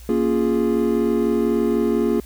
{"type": "chord", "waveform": "triangle", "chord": "Bb minor seventh", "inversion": "none", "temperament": "equal", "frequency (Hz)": [233.1, 277.2, 349.2, 415.3], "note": ["Bb3", "Db4", "F4", "Ab4"], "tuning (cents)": [0, 0, 0, 0], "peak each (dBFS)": [-19, -23, -20, -20], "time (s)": [0.09, 2.2], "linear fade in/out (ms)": 2, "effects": ["added 59 Hz sine -38 dBFS peak until 2.25 s", "white hiss -48 dBFS RMS until 2.25 s"]}